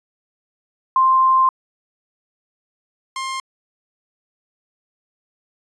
sine / sawtooth tone pair in turn, 1048 / 1059.6 Hz, C6 / C6, +2 / +22 cents, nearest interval unison, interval 20 cents, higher second, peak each -11 / -20 dBFS, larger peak first, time 0.96-1.49 / 3.16-3.4 s, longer first, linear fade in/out 2 ms, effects resampled to 22050 Hz

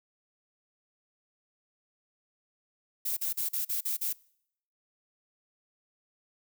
violet noise bursts, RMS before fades -31 dBFS, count 7, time 3.05-4.13 s, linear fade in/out 10 ms, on 120 ms, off 40 ms, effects noise-tail reverb RT60 0.7 s tail -24 dB re dry

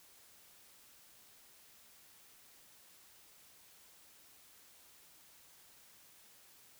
silence, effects white hiss -62 dBFS RMS until 6.79 s

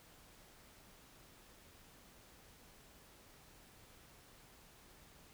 silence, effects pink hiss -62 dBFS RMS until 5.33 s

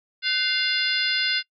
harmonic tone with a mistuned harmonic, 698.5 Hz, F5, in tune, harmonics 2 / 3 / 4 / 5 / 6 / 7, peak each -28 / -28 / -28 / -28 / -28 / -28 dBFS, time 0.22-1.43 s, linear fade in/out 50 ms, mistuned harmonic 2, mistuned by +140 cents, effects noise-tail reverb RT60 0.1 s tail -23 dB re dry

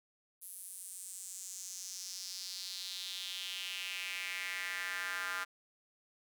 square tone with high-pass filter sweep, 93 Hz, F#2, 9 cents sharp, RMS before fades -42 dBFS, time 0.41-5.45 s, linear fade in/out 20 ms, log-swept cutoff 11000 to 1400 Hz, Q 3.4, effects none

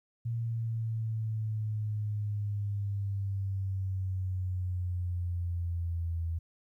sine exponential sweep, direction down, 116.54 to 82.6 Hz, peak -30 dBFS, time 0.25-6.39 s, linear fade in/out 10 ms, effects 12-bit

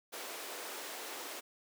pink high-pass noise, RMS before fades -44 dBFS, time 0.12-1.41 s, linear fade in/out 20 ms, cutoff 350 Hz, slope 24 dB/octave, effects none

